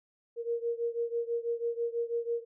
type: beating tone pair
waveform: sine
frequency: 466.2 / 472.3 Hz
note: A#4 / A#4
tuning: 0 / +23 cents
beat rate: 6.1 Hz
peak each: -32 / -34 dBFS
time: 0.36-2.45 s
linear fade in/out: 50 ms
effects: none